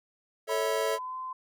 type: chord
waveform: square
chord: A major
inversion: none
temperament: equal with one note detuned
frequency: 440 / 554.4 / 648.3 Hz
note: A4 / C#5 / E5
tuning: 0 / 0 / -29 cents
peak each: -31 / -33 / -33 dBFS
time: 0.47-0.99 s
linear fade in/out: 50 ms
type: tone with pitch glide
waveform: sine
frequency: 994 to 1030.2 Hz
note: B5 to C6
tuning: +11 to -27 cents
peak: -34 dBFS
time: 0.49-1.33 s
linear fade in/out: 5 ms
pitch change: +62 cents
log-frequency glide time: 0.84-1.17 s
effects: none

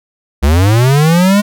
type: linear sweep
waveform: square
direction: up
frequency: 65.41 to 210 Hz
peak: -7 dBFS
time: 0.42-1.42 s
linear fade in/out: 20 ms
effects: none

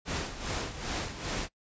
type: noise with tremolo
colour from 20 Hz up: pink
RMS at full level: -32 dBFS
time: 0.05-1.49 s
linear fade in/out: 50 ms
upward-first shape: sine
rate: 2.5 Hz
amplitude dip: 70%
effects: noise-tail reverb RT60 0.1 s tail -23 dB re dry + resampled to 16000 Hz

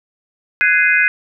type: chord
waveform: sine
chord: Ab dominant seventh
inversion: third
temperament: just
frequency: 1495.1 / 1661.2 / 2077 / 2492 Hz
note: Gb6 / Ab6 / C7 / Eb7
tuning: +18 / 0 / -13 / +2 cents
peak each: -16 dBFS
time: 0.61-1.08 s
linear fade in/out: 0 ms
effects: none

